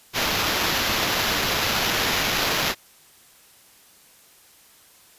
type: noise with sample-and-hold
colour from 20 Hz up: white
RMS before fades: -23 dBFS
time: 0.13-2.75 s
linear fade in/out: 50 ms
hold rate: 8820 Hz
effects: white hiss -53 dBFS RMS until 5.18 s + resampled to 32000 Hz

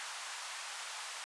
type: band-pass noise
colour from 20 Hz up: pink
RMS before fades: -44 dBFS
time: 0-1.24 s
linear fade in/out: 0 ms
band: 840 to 10000 Hz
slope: 24 dB/octave
effects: resampled to 24000 Hz

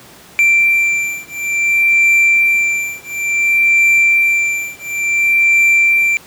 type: beating tone pair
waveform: triangle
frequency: 2352 / 2352.57 Hz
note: D7 / D7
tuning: +2 / +2 cents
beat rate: 0.57 Hz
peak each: -12 dBFS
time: 0.39-6.17 s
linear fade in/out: 0 ms
effects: pink hiss -40 dBFS RMS until 6.26 s + high-pass 100 Hz 12 dB/octave

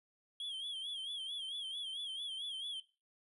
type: tone with vibrato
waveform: triangle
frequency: 3260 Hz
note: G#7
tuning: 33 cents flat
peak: -38 dBFS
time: 0.4-2.8 s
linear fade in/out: 2 ms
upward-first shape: sine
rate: 4.5 Hz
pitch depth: 99 cents each way
effects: noise-tail reverb RT60 0.3 s tail -17 dB re dry + resampled to 32000 Hz

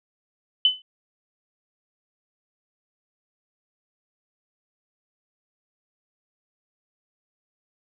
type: tone with exponential decay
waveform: sine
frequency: 3020 Hz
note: F#7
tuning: 35 cents sharp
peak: -11 dBFS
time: 0.65-0.82 s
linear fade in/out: 2 ms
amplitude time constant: 36 ms
effects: none

